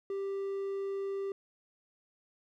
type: tone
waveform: triangle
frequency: 393.1 Hz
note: G4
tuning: 5 cents sharp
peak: -31 dBFS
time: 0.1-1.32 s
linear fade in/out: 2 ms
effects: none